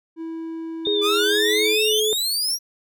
triangle tone, 326.6 Hz, E4, 16 cents flat, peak -26 dBFS, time 0.16-1.77 s, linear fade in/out 50 ms
sine tone with vibrato, 3600 Hz, A7, 39 cents sharp, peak -22 dBFS, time 0.85-2 s, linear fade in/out 5 ms, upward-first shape sine, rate 4.3 Hz, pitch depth 53 cents each way
sine tone with pitch glide, 412.5 to 430 Hz, G#4 to A4, -12 to -40 cents, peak -20 dBFS, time 0.87-2.13 s, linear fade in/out 0 ms, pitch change +72 cents, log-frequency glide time 1.13-1.71 s
sawtooth exponential sweep, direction up, 1174.7 to 5790 Hz, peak -18 dBFS, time 1.01-2.59 s, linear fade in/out 50 ms
effects none

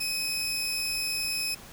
25% pulse tone pair together, 2527 / 5281 Hz, D#7 / E8, +26 / +2 cents, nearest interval octave + minor second, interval 1276 cents, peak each -27 / -26 dBFS, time 0-1.55 s, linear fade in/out 10 ms, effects pink hiss -47 dBFS RMS until 1.72 s

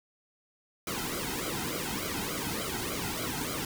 pink noise with flanger, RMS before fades -34 dBFS, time 0.87-3.65 s, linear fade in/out 2 ms, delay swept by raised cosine 1.1 to 1.78 ms, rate 3.4 Hz, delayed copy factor -0.9, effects none

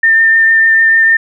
sine tone with vibrato, 1803 Hz, A6, 42 cents sharp, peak -5 dBFS, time 0.03-1.17 s, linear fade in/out 5 ms, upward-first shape triangle, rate 6.7 Hz, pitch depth 14 cents each way, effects none

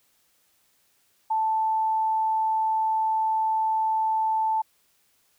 sine tone, 880 Hz, A5, in tune, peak -21 dBFS, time 1.3-4.62 s, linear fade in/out 10 ms, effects white hiss -66 dBFS RMS until 5.38 s

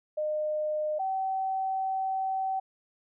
sine tone pair in turn, 610 / 765.6 Hz, D#5 / G5, -34 / -41 cents, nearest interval major third, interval 393 cents, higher second, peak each -27 dBFS, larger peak neither, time 0.17-0.99 / 0.99-2.6 s, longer second, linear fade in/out 10 ms, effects none

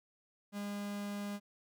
45% pulse tone, 203.7 Hz, G#3, 33 cents flat, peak -38 dBFS, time 0.52-1.4 s, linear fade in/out 50 ms, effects none

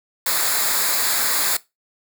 white noise with comb filter, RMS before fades -20 dBFS, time 0.26-1.57 s, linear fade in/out 5 ms, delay 0.34 ms, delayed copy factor -0.7, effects noise-tail reverb RT60 0.2 s tail -19 dB re dry

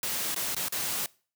white noise with dropouts, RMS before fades -31 dBFS, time 0.03-1.06 s, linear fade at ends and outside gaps 1 ms, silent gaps 0.346-0.362 / 0.547-0.565 / 0.684-0.723 s, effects noise-tail reverb RT60 0.4 s tail -23 dB re dry + high-pass 100 Hz 12 dB/octave

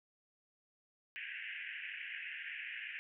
pink band-pass noise, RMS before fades -45 dBFS, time 1.16-2.99 s, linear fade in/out 0 ms, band 1600 to 2900 Hz, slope 96 dB/octave, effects none

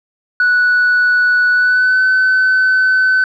sine tone with pitch glide, 1476 to 1517.5 Hz, F#6 to F#6, -5 to +43 cents, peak -7 dBFS, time 0.4-3.24 s, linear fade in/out 2 ms, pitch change +48 cents, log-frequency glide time 1.52-2.02 s, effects tanh soft clip ceiling -7 dBFS

